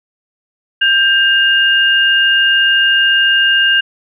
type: tone pair together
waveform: sine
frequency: 1586.6 / 2827 Hz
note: G6 / F7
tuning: +20 / +20 cents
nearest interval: minor seventh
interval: 1000 cents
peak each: -11 dBFS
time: 0.81-3.81 s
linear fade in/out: 10 ms
effects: none